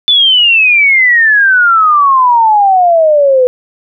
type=exponential sweep; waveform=sine; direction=down; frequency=3520 to 494.8 Hz; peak=-4 dBFS; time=0.08-3.47 s; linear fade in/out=0 ms; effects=none